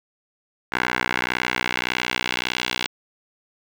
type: tone with band-pass filter sweep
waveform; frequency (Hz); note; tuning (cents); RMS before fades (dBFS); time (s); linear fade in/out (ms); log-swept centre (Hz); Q
10% pulse; 61.74; B1; 0; -25; 0.72-2.87; 5; 1700 to 3200; 1.6
effects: none